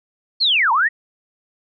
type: linear two-way sweep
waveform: sine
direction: down then up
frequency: 4435 to 872 to 1958 Hz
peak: -13 dBFS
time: 0.4-0.89 s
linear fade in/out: 20 ms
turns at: 0.72 s
effects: none